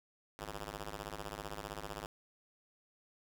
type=ring-modulated tone; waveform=5% pulse; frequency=103.1 Hz; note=G#2; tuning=12 cents flat; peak=-28 dBFS; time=0.39-2.06 s; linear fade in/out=0 ms; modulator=250 Hz; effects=none